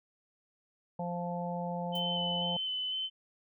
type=harmonic tone; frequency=174.61 Hz; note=F3; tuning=in tune; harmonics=1 / 3 / 4 / 5; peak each=-36 / -39 / -41 / -40 dBFS; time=0.99-2.57 s; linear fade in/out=5 ms
type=tone with vibrato; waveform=sine; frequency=3042 Hz; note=F#7; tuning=47 cents sharp; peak=-32 dBFS; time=1.92-3.1 s; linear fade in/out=50 ms; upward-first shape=square; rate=2 Hz; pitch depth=12 cents each way
type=noise with exponential decay; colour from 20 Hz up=violet; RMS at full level=-43 dBFS; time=1.95-2.05 s; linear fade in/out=5 ms; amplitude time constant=20 ms
effects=none